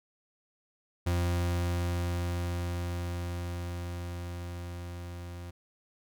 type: tone with level ramp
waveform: 40% pulse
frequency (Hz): 87.31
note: F2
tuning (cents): 0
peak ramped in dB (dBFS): -25 to -39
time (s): 1.06-5.51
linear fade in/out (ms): 10
effects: none